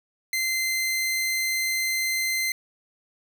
sawtooth tone, 2074 Hz, C7, 16 cents flat, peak -20 dBFS, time 0.33-2.52 s, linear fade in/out 2 ms, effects none

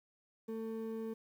triangle ring-modulated tone, 335.1 Hz, E4, 29 cents sharp, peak -33 dBFS, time 0.48-1.14 s, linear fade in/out 10 ms, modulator 112 Hz, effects 11-bit

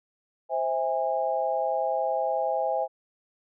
sine chord, C augmented, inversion none, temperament just, 523.3 / 654.1 / 817.6 Hz, C5 / E5 / G#5, 0 / -14 / -27 cents, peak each -29 / -28 / -28 dBFS, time 0.49-2.88 s, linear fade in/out 50 ms, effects none

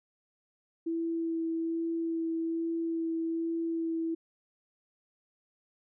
sine tone with vibrato, 329.6 Hz, E4, in tune, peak -29 dBFS, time 0.86-4.15 s, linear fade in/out 10 ms, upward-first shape sine, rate 1.2 Hz, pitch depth 11 cents each way, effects none

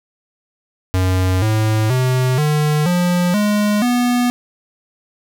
square tone with pitch steps, 92.7 / 108.97 / 128.1 / 150.59 / 177.03 / 208.1 / 244.6 Hz, F#2 / A2 / C3 / D3 / F3 / G#3 / B3, +4 / -16 / -36 / +44 / +24 / +4 / -16 cents, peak -14 dBFS, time 0.94-4.3 s, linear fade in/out 0 ms, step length 480 ms, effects none

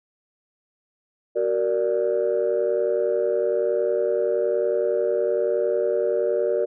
sine chord, Gb augmented, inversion none, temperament equal with one note detuned, 375.4 / 466.2 / 587.3 Hz, Gb4 / Bb4 / D5, +25 / 0 / 0 cents, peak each -24 / -22 / -23 dBFS, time 1.35-6.66 s, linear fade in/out 20 ms, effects tanh soft clip ceiling -13 dBFS

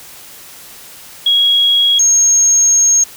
sine tone pair in turn, 3311 / 6510 Hz, G#7 / G#8, -6 / -36 cents, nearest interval octave, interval 1170 cents, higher second, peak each -8 / -7 dBFS, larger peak second, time 1.26-1.99 / 1.99-3.04 s, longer second, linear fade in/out 5 ms, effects white hiss -36 dBFS RMS until 3.16 s

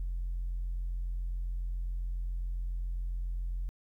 sine tone, 43.65 Hz, F1, in tune, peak -30 dBFS, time 0-3.69 s, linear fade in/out 0 ms, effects tanh soft clip ceiling -29 dBFS + 12-bit

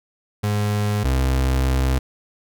35% pulse tone pair in turn, 104 / 65.39 Hz, G#2 / C2, +3 / 0 cents, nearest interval minor sixth, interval 803 cents, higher first, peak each -17 / -15 dBFS, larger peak second, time 0.43-1.04 / 1.04-1.99 s, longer second, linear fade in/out 10 ms, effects none

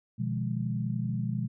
sine chord, F half-diminished seventh, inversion second, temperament equal with one note detuned, 123.47 / 153.95 / 174.61 / 207.7 Hz, Cb3 / Eb3 / F3 / Ab3, 0 / -18 / 0 / 0 cents, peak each -31 / -37 / -35 / -34 dBFS, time 0.18-1.48 s, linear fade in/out 20 ms, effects none

